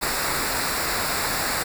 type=noise with comb filter; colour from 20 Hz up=pink; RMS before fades=-25 dBFS; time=0.01-1.64 s; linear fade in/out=20 ms; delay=0.32 ms; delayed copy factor=-0.7; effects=none

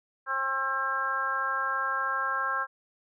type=harmonic tone; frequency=267.7 Hz; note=C4; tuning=40 cents sharp; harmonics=2 / 3 / 4 / 5 / 6; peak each=-41 / -40 / -31 / -31 / -31 dBFS; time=0.26-2.67 s; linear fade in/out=50 ms; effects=none

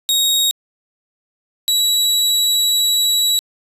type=tone pair in turn; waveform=sawtooth; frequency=3764 / 3904 Hz; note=A#7 / B7; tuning=+16 / -21 cents; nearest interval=minor second; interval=63 cents; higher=second; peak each=-10 dBFS; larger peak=neither; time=0.09-0.51 / 1.68-3.39 s; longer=second; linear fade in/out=0 ms; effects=resampled to 32000 Hz

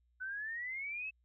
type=exponential sweep; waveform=sine; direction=up; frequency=1492 to 2637 Hz; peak=-38 dBFS; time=0.2-1.11 s; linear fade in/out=20 ms; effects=added 60 Hz sine -70 dBFS peak until 1.24 s

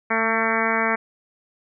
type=harmonic tone; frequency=224.7 Hz; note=A3; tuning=37 cents sharp; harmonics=1 / 2 / 3 / 4 / 5 / 6 / 7 / 8 / 9 / 10; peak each=-28 / -28 / -28 / -28 / -28 / -28 / -28 / -28 / -28 / -28 dBFS; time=0.1-0.96 s; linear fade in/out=10 ms; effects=none

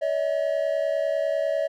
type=tone pair together; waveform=triangle; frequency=568 / 638 Hz; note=C#5 / D#5; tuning=+42 / +43 cents; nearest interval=major second; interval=201 cents; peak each=-23 dBFS; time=0.01-1.68 s; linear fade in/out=20 ms; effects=none

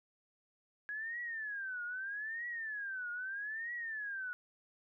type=tone with vibrato; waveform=sine; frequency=1661.2 Hz; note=G#6; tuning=in tune; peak=-38 dBFS; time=0.89-4.33 s; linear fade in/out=0 ms; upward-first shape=triangle; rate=0.79 Hz; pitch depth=270 cents each way; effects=none

